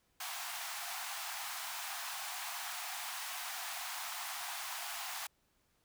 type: high-pass noise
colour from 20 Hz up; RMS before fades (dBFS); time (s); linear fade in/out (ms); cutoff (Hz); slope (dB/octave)
pink; -42; 0.2-5.27; 5; 690; 96
effects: pink hiss -75 dBFS RMS until 5.84 s